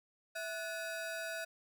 35% pulse ring-modulated tone, 1065 Hz, C6, 30 cents sharp, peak -34 dBFS, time 0.35-1.45 s, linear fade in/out 10 ms, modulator 408 Hz, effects 12-bit

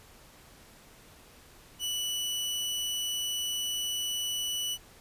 sawtooth tone, 2960 Hz, F#7, in tune, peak -27 dBFS, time 1.79-4.78 s, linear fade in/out 50 ms, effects pink hiss -55 dBFS RMS until 5 s + resampled to 32000 Hz

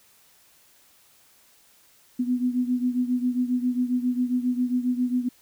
sine beating tone pair, 246.9 / 254.3 Hz, B3 / C4, 0 / -49 cents, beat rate 7.4 Hz, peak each -23 / -27 dBFS, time 2.19-5.29 s, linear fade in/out 10 ms, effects white hiss -58 dBFS RMS until 5.41 s

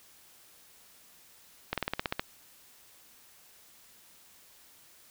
slowing click train, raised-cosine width 0.3 ms, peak -13 dBFS, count 9, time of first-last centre 1.73-2.195 s, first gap 47 ms, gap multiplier 1.06, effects white hiss -58 dBFS RMS until 5.1 s

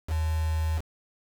sine tone with quantisation, 79.4 Hz, D#2, 36 cents sharp, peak -24 dBFS, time 0.07-0.82 s, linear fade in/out 50 ms, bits 6, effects none

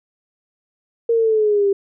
sine linear sweep, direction down, 466.2 to 392 Hz, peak -13 dBFS, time 1.09-1.73 s, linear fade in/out 5 ms, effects none

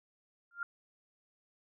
sine tone with exponential growth, 1396.9 Hz, F6, in tune, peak -30 dBFS, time 0.51-0.63 s, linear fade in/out 2 ms, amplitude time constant 26 ms, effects none

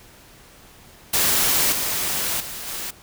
white noise with level steps, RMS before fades -19 / -24 / -33 / -30 dBFS, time 1.13-2.91 s, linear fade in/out 10 ms, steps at 1.72 / 2.4 / 2.67 s, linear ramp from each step 5 ms, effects pink hiss -48 dBFS RMS until 3.02 s

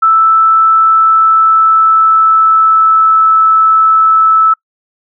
sine tone with pitch glide, 1318.5 to 1309.4 Hz, E6 to E6, 0 to -12 cents, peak -4 dBFS, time 0.02-4.54 s, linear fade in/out 10 ms, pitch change -12 cents, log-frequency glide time 0.68-3.27 s, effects noise-tail reverb RT60 0.1 s tail -26 dB re dry

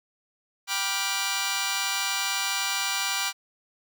10% pulse chord, G dominant seventh, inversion none, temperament just, 784 / 980 / 1176 / 1411.2 Hz, G5 / B5 / D6 / F6, 0 / -14 / +2 / +18 cents, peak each -24 dBFS, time 0.67-3.33 s, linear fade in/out 50 ms, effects none

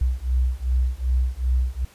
sine beating tone pair, 61.8 / 64.4 Hz, B1 / C2, +2 / -27 cents, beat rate 2.6 Hz, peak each -22 dBFS, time 0.01-1.85 s, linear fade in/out 5 ms, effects pink hiss -52 dBFS RMS until 1.94 s + resampled to 32000 Hz

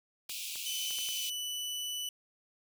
pink high-pass noise, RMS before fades -40 dBFS, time 0.29-1.3 s, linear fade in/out 5 ms, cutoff 2400 Hz, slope 96 dB/octave
clicks, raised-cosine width 0.3 ms, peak -33 dBFS, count 5, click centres 0.296 / 0.557 / 0.907 / 0.987 / 1.088 s
sawtooth tone with pitch glide, 3028 to 2976 Hz, F#7 to F#7, +39 to +9 cents, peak -32 dBFS, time 0.66-2.09 s, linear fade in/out 2 ms, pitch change -30 cents, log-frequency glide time 1.08-1.3 s
effects none

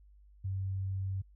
sine tone, 96 Hz, G2, 36 cents flat, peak -32 dBFS, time 0.44-1.22 s, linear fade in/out 10 ms, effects added 50 Hz sine -56 dBFS peak until 1.35 s

